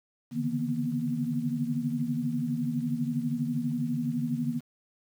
sine tone cluster, 141.7 / 149.4 / 162.3 / 238.5 / 250.7 Hz, C#3 / D3 / E3 / A#3 / B3, +38 / +30 / -27 / +40 / +26 cents, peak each -37 / -36 / -36 / -29 / -36 dBFS, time 0.31-4.61 s, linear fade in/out 50 ms, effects 9-bit

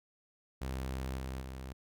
sawtooth tone with level steps, 65.4 Hz, C2, in tune, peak -32 / -34 / -38 dBFS, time 0.61-1.73 s, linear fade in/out 10 ms, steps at 1.18 / 1.41 s, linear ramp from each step 5 ms, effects none

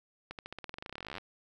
accelerating click train, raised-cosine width 0.3 ms, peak -25 dBFS, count 28, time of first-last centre 0.31-1.182 s, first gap 78 ms, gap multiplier 0.92, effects none

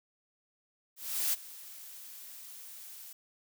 blue noise with ADSR envelope, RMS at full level -29 dBFS, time 0.96-3.13 s, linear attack 370 ms, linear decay 23 ms, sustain -19 dB, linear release 4 ms, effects none

